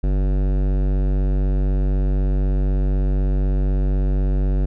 sine tone with hard clipping, 48.01 Hz, G1, 35 cents flat, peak -18 dBFS, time 0.03-4.66 s, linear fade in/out 10 ms, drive 17 dB, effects none

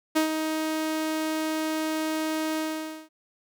sawtooth tone with ADSR envelope, 314.2 Hz, D#4, 17 cents sharp, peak -15 dBFS, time 0.15-3.09 s, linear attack 17 ms, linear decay 110 ms, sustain -7 dB, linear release 510 ms, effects none

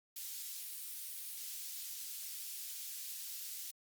white high-pass noise, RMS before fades -45 dBFS, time 0.16-3.71 s, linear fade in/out 5 ms, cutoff 3600 Hz, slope 12 dB/octave, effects Opus 48 kbps

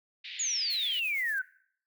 white band-pass noise, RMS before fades -42 dBFS, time 0.24-1 s, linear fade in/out 10 ms, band 2000 to 4000 Hz, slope 48 dB/octave
sine exponential sweep, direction down, 7040 to 1480 Hz, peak -28 dBFS, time 0.39-1.42 s, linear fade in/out 10 ms
violet noise with tremolo, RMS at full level -45 dBFS, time 0.7-1.39 s, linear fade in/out 5 ms, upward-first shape triangle, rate 8.8 Hz, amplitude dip 65%
effects noise-tail reverb RT60 0.6 s tail -20 dB re dry

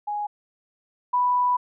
sine tone pair in turn, 830.6 / 987.8 Hz, G#5 / B5, 0 / 0 cents, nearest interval minor third, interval 300 cents, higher second, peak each -25 / -18 dBFS, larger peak second, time 0.07-0.27 / 1.13-1.57 s, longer second, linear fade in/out 10 ms, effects none

